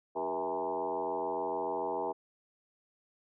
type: tone with frequency modulation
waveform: sine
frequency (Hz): 650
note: E5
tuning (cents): -24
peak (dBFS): -31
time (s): 0.15-2.13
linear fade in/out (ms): 20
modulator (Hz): 86.9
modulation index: 3.6
effects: none